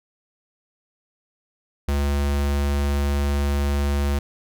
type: tone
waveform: square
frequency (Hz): 71.1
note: C#2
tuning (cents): +45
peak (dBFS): -20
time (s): 1.88-4.19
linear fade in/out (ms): 5
effects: none